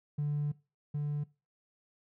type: tone pair in turn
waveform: triangle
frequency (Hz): 146.83 / 146.83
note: D3 / D3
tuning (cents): 0 / 0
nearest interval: unison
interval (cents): 0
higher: neither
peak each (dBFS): -26 / -28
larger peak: first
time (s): 0.18-0.52 / 0.94-1.24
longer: first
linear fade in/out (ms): 10
effects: noise-tail reverb RT60 0.3 s tail -23 dB re dry + tanh soft clip ceiling -26 dBFS